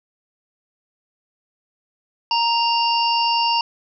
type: harmonic tone with a mistuned harmonic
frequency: 932.3 Hz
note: A#5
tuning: in tune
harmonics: 1 / 3 / 5 / 6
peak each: -18 / -23 / -25 / -26 dBFS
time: 2.31-3.61 s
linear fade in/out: 2 ms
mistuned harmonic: 6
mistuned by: -94 cents
effects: none